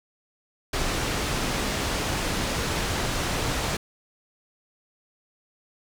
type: low-pass noise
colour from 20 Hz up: pink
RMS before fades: -27 dBFS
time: 0.73-3.77 s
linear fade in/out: 5 ms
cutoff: 7700 Hz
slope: 12 dB/octave
effects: none